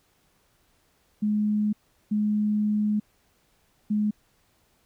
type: tone bursts at uneven times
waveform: sine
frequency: 210.4 Hz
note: G#3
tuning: 23 cents sharp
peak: -21 dBFS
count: 3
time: 1.22-1.73 / 2.11-3 / 3.9-4.11 s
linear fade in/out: 10 ms
effects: pink hiss -66 dBFS RMS until 4.85 s